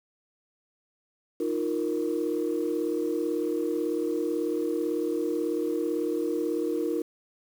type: chord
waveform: sine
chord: Eb suspended second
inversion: none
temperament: equal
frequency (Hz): 311.1 / 349.2 / 466.2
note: Eb4 / F4 / Bb4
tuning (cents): 0 / 0 / 0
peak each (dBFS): -29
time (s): 1.4-7.02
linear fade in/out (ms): 5
effects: tanh soft clip ceiling -18 dBFS + 8-bit